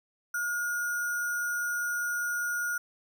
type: tone with sample-and-hold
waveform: sine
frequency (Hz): 1435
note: F6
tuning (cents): +47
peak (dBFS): -28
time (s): 0.34-2.78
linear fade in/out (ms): 5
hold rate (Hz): 7350
effects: none